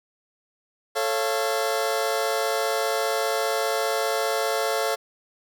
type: chord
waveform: sawtooth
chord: A augmented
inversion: none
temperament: just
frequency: 440 / 550 / 687.5 Hz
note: A4 / C#5 / E#5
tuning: 0 / -14 / -27 cents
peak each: -23 dBFS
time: 0.95-4.96 s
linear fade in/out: 20 ms
effects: none